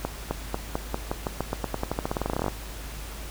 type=accelerating click train; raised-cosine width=1 ms; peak=-12 dBFS; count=27; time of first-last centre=0.05-2.482 s; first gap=260 ms; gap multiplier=0.9; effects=added 52 Hz sine -37 dBFS peak until 3.3 s + pink hiss -41 dBFS RMS until 3.3 s